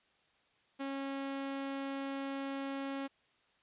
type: tone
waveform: sawtooth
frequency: 273.8 Hz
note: C#4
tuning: 21 cents flat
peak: -33 dBFS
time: 0.79-3.08 s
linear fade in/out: 20 ms
effects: white hiss -71 dBFS RMS until 3.62 s + resampled to 8000 Hz